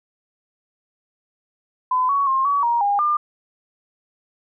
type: tone with pitch steps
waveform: sine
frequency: 1013 / 1120 / 1064 / 1134 / 943 / 810 / 1200 Hz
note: B5 / C#6 / C6 / C#6 / A#5 / G#5 / D6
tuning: +44 / +18 / +29 / +39 / +20 / -43 / +37 cents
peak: -16 dBFS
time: 1.91-3.17 s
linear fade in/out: 5 ms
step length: 180 ms
effects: none